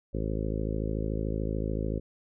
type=harmonic tone; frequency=53.6 Hz; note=A1; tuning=45 cents flat; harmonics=1 / 2 / 3 / 4 / 5 / 6 / 7 / 8 / 9 / 10; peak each=-32 / -35 / -37 / -38 / -39 / -40 / -40 / -41 / -42 / -42 dBFS; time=0.13-2 s; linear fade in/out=20 ms; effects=none